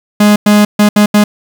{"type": "tone bursts at uneven times", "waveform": "45% pulse", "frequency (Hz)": 208.3, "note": "G#3", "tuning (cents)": 5, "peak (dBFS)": -4, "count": 5, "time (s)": [[0.2, 0.36], [0.46, 0.65], [0.79, 0.89], [0.96, 1.06], [1.14, 1.24]], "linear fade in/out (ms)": 5, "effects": ["7-bit"]}